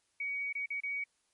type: tone with dropouts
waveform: sine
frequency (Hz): 2254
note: C#7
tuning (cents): +28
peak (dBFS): -33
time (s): 0.2-1.04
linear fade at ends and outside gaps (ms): 5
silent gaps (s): 0.528-0.551 / 0.66-0.703 / 0.804-0.834
effects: white hiss -75 dBFS RMS until 1.33 s + MP3 48 kbps